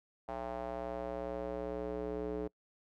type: tone with band-pass filter sweep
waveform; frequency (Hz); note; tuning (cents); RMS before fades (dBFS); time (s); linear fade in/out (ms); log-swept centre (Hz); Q
square; 61.1; B1; -18; -39; 0.28-2.48; 10; 740 to 410; 2.9
effects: noise-tail reverb RT60 0.1 s tail -26 dB re dry